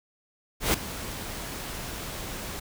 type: noise with ADSR envelope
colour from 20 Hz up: pink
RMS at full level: -21 dBFS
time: 0.6-2.6 s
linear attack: 140 ms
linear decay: 4 ms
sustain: -15 dB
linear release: 10 ms
effects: none